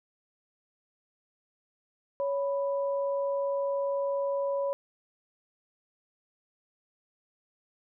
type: tone pair together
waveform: sine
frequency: 557.8 / 987.8 Hz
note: C#5 / B5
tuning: +11 / 0 cents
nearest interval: minor seventh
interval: 989 cents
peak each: -27 / -37 dBFS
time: 2.2-4.73 s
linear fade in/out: 0 ms
effects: none